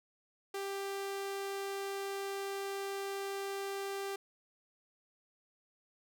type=tone; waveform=sawtooth; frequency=394.2 Hz; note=G4; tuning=10 cents sharp; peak=-33 dBFS; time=0.54-4.16 s; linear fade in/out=5 ms; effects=none